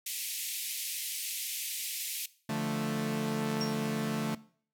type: band-pass noise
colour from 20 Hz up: white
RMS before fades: -37 dBFS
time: 0.06-2.26 s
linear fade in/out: 5 ms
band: 2100 to 15000 Hz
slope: 48 dB/octave
type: chord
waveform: sawtooth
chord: D minor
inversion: none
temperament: equal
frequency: 146.83 / 174.61 / 220 Hz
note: D3 / F3 / A3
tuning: 0 / 0 / 0 cents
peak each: -32 / -35 / -29 dBFS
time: 2.49-4.35 s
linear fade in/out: 5 ms
type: tone with exponential decay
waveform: sine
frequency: 5560 Hz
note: F8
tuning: 9 cents flat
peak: -31 dBFS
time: 3.61-3.84 s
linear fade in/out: 1 ms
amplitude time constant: 48 ms
effects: noise-tail reverb RT60 0.5 s tail -19 dB re dry